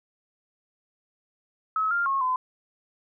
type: tone with pitch steps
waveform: sine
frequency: 1287 / 1397 / 1088 / 1019 Hz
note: E6 / F6 / C#6 / C6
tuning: -42 / 0 / -33 / -46 cents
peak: -22 dBFS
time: 1.76-2.36 s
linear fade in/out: 2 ms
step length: 150 ms
effects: none